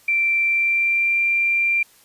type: tone with pitch glide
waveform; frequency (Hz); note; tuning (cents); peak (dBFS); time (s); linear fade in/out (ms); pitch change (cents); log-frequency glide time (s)
sine; 2349 to 2371; D7 to D7; 0 to +16; -16; 0.08-1.83; 5; +16; 0.45-1.21
effects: white hiss -53 dBFS RMS until 2.04 s + resampled to 32000 Hz